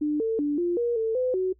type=tone with pitch steps; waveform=sine; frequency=298.9 / 448 / 292.2 / 349 / 475 / 446.4 / 507 / 372.5 Hz; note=D4 / A4 / D4 / F4 / A#4 / A4 / B4 / F#4; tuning=+31 / +31 / -9 / -1 / +33 / +25 / +45 / +12 cents; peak=-22 dBFS; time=0.01-1.53 s; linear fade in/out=10 ms; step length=190 ms; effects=noise-tail reverb RT60 0.1 s tail -22 dB re dry + added 60 Hz sine -57 dBFS peak until 1.59 s